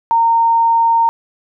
sine tone, 920 Hz, A#5, 23 cents flat, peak -9 dBFS, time 0.11-1.09 s, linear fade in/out 0 ms, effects none

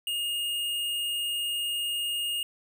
sine tone with tanh clipping, 2845 Hz, F7, 31 cents sharp, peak -29 dBFS, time 0.07-2.43 s, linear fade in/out 2 ms, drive 17 dB, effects none

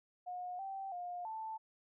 sine tone with pitch steps, 721 / 777 / 710 / 882 Hz, F#5 / G5 / F5 / A5, -45 / -16 / +28 / +4 cents, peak -40 dBFS, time 0.26-1.58 s, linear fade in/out 20 ms, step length 330 ms, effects none

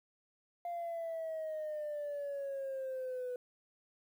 sine exponential sweep, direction down, 698 to 493.9 Hz, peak -35 dBFS, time 0.65-3.36 s, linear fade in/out 2 ms, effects tanh soft clip ceiling -35 dBFS + 11-bit

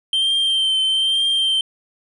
triangle tone with vibrato, 3136 Hz, G7, in tune, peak -14 dBFS, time 0.13-1.61 s, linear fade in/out 2 ms, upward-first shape triangle, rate 1.1 Hz, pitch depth 31 cents each way, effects resampled to 24000 Hz

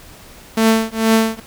sawtooth tone with tremolo, 223 Hz, A3, 23 cents sharp, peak -5 dBFS, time 0.57-1.4 s, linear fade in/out 5 ms, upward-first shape triangle, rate 2.2 Hz, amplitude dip 100%, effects pink hiss -41 dBFS RMS until 1.46 s

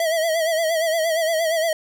square tone with vibrato, 650 Hz, E5, 24 cents flat, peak -19 dBFS, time 0-1.73 s, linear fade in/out 2 ms, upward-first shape sine, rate 8.6 Hz, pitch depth 68 cents each way, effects none

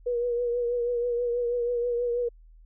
sine tone with vibrato, 480.9 Hz, B4, 46 cents flat, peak -24 dBFS, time 0.06-2.29 s, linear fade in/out 10 ms, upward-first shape triangle, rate 6.2 Hz, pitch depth 41 cents each way, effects added 40 Hz sine -49 dBFS peak until 2.65 s

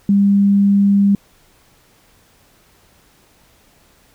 sine tone, 200 Hz, G3, 35 cents sharp, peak -9 dBFS, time 0.09-1.15 s, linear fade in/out 2 ms, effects pink hiss -53 dBFS RMS until 4.14 s

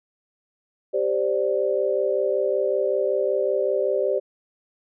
sine chord, G suspended fourth, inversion none, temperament just, 392 / 522.7 / 588 Hz, G4 / C5 / D5, 0 / -2 / +2 cents, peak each -24 dBFS, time 0.93-4.2 s, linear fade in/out 20 ms, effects none

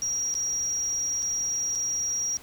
sine tone with dropouts, 5690 Hz, F8, 31 cents sharp, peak -24 dBFS, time 0.02-2.37 s, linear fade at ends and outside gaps 0 ms, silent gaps 0.341-0.352 / 1.223-1.227 / 1.752-1.756 s, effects tanh soft clip ceiling -22 dBFS + pink hiss -49 dBFS RMS until 2.42 s

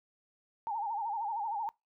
sine tone with vibrato, 864 Hz, A5, 32 cents flat, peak -32 dBFS, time 0.67-1.69 s, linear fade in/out 0 ms, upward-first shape sine, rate 13 Hz, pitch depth 130 cents each way, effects noise-tail reverb RT60 0.2 s tail -24 dB re dry

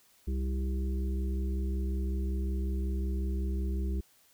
harmonic tone, 65.41 Hz, C2, in tune, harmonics 1 / 3 / 5 / 6, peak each -29 / -39 / -43 / -45 dBFS, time 0.27-4.01 s, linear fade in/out 10 ms, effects white hiss -64 dBFS RMS until 4.33 s

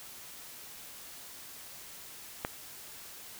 click, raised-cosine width 0.5 ms, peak -16 dBFS, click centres 2.449 s, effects white hiss -48 dBFS RMS until 3.39 s

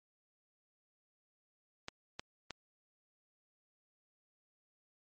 clicks, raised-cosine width 0.2 ms, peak -23 dBFS, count 3, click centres 1.884 / 2.195 / 2.507 s, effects MP3 32 kbps

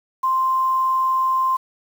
sine tone with quantisation, 1046.5 Hz, C6, in tune, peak -16 dBFS, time 0.23-1.57 s, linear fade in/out 10 ms, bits 7, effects none

